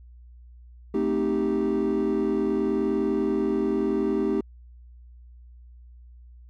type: chord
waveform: triangle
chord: A half-diminished seventh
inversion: none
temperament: equal with one note detuned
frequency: 221.1 / 261.6 / 311.1 / 392 Hz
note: A3 / C4 / Eb4 / G4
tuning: +9 / 0 / 0 / 0 cents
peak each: -26 / -27 / -25 / -23 dBFS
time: 0.94-4.41 s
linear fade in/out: 5 ms
effects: tanh soft clip ceiling -13 dBFS + added 60 Hz sine -45 dBFS peak until 6.49 s